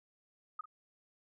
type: tone with echo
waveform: sine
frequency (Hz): 1251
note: D#6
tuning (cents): +9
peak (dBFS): -36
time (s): 0.59-0.61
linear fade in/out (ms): 5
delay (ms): 47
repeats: 1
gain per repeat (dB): -15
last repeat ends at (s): 0.657
effects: none